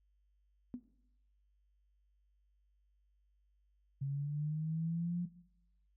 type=tone with exponential decay; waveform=sine; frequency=246.6 Hz; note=B3; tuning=2 cents flat; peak=-35 dBFS; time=0.74-0.84 s; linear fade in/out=0 ms; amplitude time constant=21 ms
type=linear sweep; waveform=sine; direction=up; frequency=136.1 to 177.6 Hz; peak=-34 dBFS; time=4.01-5.26 s; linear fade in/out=10 ms
effects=noise-tail reverb RT60 0.8 s tail -17 dB re dry + added 50 Hz sine -70 dBFS peak until 5.96 s